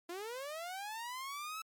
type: linear sweep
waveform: sawtooth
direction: up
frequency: 333.2 to 1318.5 Hz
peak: -37 dBFS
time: 0.09-1.62 s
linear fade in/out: 5 ms
effects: MP3 96 kbps